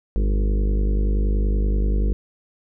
harmonic tone with a mistuned harmonic, 50.5 Hz, G#1, 48 cents flat, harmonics 1 / 2 / 3 / 4 / 5 / 6 / 7 / 8 / 9 / 10, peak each -17 / -33 / -38 / -30 / -41 / -37 / -36 / -38 / -37 / -44 dBFS, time 0.16-2.13 s, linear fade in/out 0 ms, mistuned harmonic 5, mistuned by +41 cents, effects none

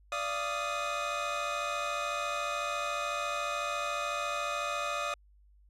25% pulse tone cluster, 584 / 686 / 1242 Hz, D5 / F5 / D#6, -10 / -31 / -3 cents, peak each -33 / -35 / -30 dBFS, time 0.12-5.14 s, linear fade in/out 2 ms, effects added 50 Hz sine -58 dBFS peak until 5.69 s + low-pass 7000 Hz 12 dB/octave

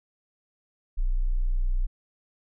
sine tone, 30.62 Hz, B0, 14 cents flat, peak -21 dBFS, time 0.97-1.87 s, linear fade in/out 20 ms, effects none

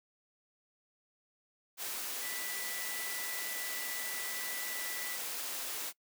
sine tone in noise, 1975.5 Hz, B6, in tune, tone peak -43 dBFS, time 2.2-5.19 s, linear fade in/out 50 ms, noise white, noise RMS -39 dBFS, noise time 1.77-5.93 s, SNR -7 dB, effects noise-tail reverb RT60 0.1 s tail -22 dB re dry + high-pass 300 Hz 12 dB/octave

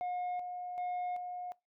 sine tone with tremolo, 719 Hz, F#5, 50 cents flat, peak -31 dBFS, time 0.01-1.52 s, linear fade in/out 0 ms, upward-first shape square, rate 1.3 Hz, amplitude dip 55%, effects noise-tail reverb RT60 0.2 s tail -22 dB re dry + tanh soft clip ceiling -33 dBFS

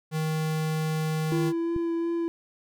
square tone, 157 Hz, D#3, 16 cents sharp, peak -26 dBFS, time 0.11-1.53 s, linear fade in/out 50 ms
triangle tone with vibrato, 336.2 Hz, E4, 34 cents sharp, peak -23 dBFS, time 1.32-2.28 s, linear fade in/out 0 ms, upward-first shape sine, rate 2.8 Hz, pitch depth 12 cents each way
click, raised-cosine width 5 ms, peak -22 dBFS, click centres 1.763 s
effects none

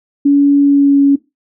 sine tone with pitch glide, 283.4 to 279.7 Hz, C#4 to C#4, +38 to +16 cents, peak -5 dBFS, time 0.25-1.16 s, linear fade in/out 10 ms, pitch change -22 cents, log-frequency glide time 0.6-1.01 s, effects noise-tail reverb RT60 0.2 s tail -17 dB re dry

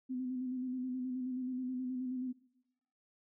sine tone with vibrato, 254.6 Hz, C4, 47 cents flat, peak -35 dBFS, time 0.09-2.33 s, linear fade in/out 20 ms, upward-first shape square, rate 9.4 Hz, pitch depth 29 cents each way, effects noise-tail reverb RT60 0.9 s tail -20 dB re dry

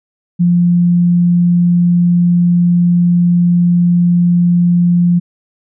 sine tone, 174.61 Hz, F3, in tune, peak -7 dBFS, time 0.39-5.2 s, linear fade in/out 20 ms, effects none

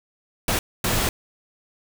pink noise bursts at uneven times, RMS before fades -22 dBFS, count 2, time 0.48-0.59 / 0.84-1.09 s, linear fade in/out 2 ms, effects none

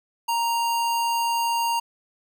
square tone, 932.3 Hz, A#5, in tune, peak -22 dBFS, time 0.28-1.8 s, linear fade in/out 10 ms, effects none

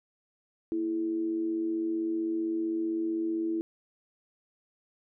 sine tone with amplitude modulation, 329.6 Hz, E4, in tune, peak -25 dBFS, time 0.72-3.61 s, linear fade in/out 0 ms, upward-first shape sine, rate 95.6 Hz, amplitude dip 50%, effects none

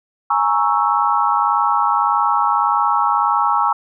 sine chord, A# half-diminished seventh, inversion third, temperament equal, 830.6 / 932.3 / 1108.7 / 1318.5 Hz, G#5 / A#5 / C#6 / E6, 0 / 0 / 0 / 0 cents, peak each -19 dBFS, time 0.3-3.73 s, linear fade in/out 5 ms, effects none

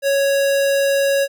square tone, 554.4 Hz, C#5, in tune, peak -15 dBFS, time 0.02-1.28 s, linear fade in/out 50 ms, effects none

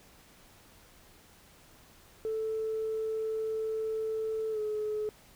sine tone with pitch glide, 440 to 426 Hz, A4 to G#4, 0 to +44 cents, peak -29 dBFS, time 2.25-5.09 s, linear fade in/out 0 ms, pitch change -56 cents, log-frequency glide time 4.51-4.59 s, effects tanh soft clip ceiling -26 dBFS + pink hiss -58 dBFS RMS until 5.35 s

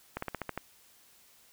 slowing click train, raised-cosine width 0.5 ms, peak -19 dBFS, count 7, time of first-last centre 0.17-0.576 s, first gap 54 ms, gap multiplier 1.09, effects white hiss -61 dBFS RMS until 1.52 s

